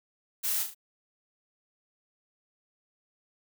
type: noise with echo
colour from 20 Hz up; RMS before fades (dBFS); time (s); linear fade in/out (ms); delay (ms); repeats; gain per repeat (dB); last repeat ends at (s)
blue; -30; 0.43-0.64; 20; 36; 3; -6; 0.748
effects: none